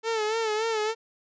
sawtooth tone with vibrato, 440 Hz, A4, in tune, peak -21 dBFS, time 0.03-0.95 s, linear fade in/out 50 ms, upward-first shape sine, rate 3.5 Hz, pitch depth 67 cents each way, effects resampled to 16000 Hz

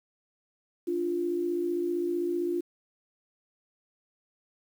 sine tone pair together, 293.6 / 349.1 Hz, D4 / F4, 0 / -1 cents, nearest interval minor third, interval 299 cents, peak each -34 / -27 dBFS, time 0.87-2.61 s, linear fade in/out 10 ms, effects 9-bit

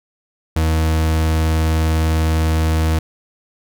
40% pulse tone, 79.7 Hz, D#2, 42 cents sharp, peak -13 dBFS, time 0.56-2.99 s, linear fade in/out 5 ms, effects none

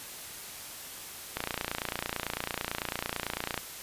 click train, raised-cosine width 0.3 ms, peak -14 dBFS, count 65, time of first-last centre 1.37-3.577 s, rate 29 Hz, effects white hiss -43 dBFS RMS until 3.82 s + resampled to 32000 Hz

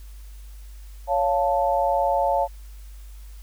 sine chord, Db augmented, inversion none, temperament equal with one note detuned, 558.9 / 698.5 / 880 Hz, Db5 / F5 / A5, +14 / 0 / 0 cents, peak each -23 dBFS, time 1.07-2.48 s, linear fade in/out 50 ms, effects added 50 Hz sine -38 dBFS peak until 3.42 s + white hiss -55 dBFS RMS until 3.42 s

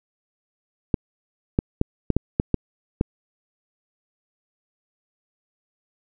clicks, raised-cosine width 3 ms, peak -5 dBFS, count 8, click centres 0.942 / 1.589 / 1.814 / 2.103 / 2.166 / 2.399 / 2.543 / 3.011 s, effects none

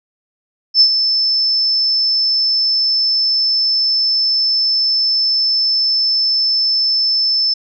sine tone with ADSR envelope, 5274 Hz, E8, in tune, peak -4 dBFS, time 0.74-7.54 s, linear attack 66 ms, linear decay 76 ms, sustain -8 dB, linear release 9 ms, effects none

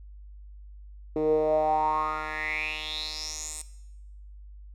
10% pulse tone with band-pass filter sweep, 154.5 Hz, D#3, 12 cents flat, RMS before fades -28 dBFS, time 1.16-3.62 s, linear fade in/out 2 ms, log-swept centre 380 to 8600 Hz, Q 6.8, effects noise-tail reverb RT60 0.9 s tail -17 dB re dry + added 50 Hz sine -43 dBFS peak until 4.74 s

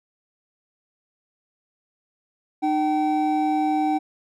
triangle tone pair together, 305.2 / 769 Hz, D#4 / G5, -33 / -33 cents, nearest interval octave + major third, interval 1600 cents, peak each -20 dBFS, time 2.62-3.99 s, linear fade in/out 20 ms, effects none

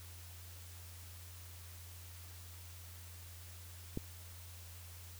click, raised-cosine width 3 ms, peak -24 dBFS, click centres 3.974 s, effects added 87 Hz sine -51 dBFS peak until 5.19 s + white hiss -56 dBFS RMS until 5.19 s

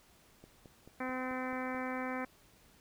click train, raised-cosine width 2 ms, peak -39 dBFS, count 7, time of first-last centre 0.44-1.747 s, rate 4.59 Hz
harmonic tone, 256.5 Hz, C4, 34 cents flat, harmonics 1 / 2 / 3 / 4 / 5 / 6 / 7 / 8 / 9, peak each -39 / -42 / -44 / -45 / -46 / -47 / -47 / -48 / -49 dBFS, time 1-2.25 s, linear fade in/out 5 ms
effects pink hiss -64 dBFS RMS until 2.8 s

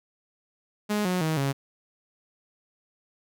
sawtooth tone with pitch steps, 209 / 181.95 / 158.39 / 137.89 Hz, G#3 / F#3 / D#3 / C#3, +11 / -29 / +31 / -9 cents, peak -20 dBFS, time 0.89-1.53 s, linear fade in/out 20 ms, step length 160 ms, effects none

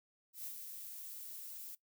violet noise with ADSR envelope, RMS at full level -43 dBFS, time 0.33-1.75 s, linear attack 120 ms, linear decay 77 ms, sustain -5 dB, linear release 4 ms, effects noise-tail reverb RT60 0.1 s tail -18 dB re dry

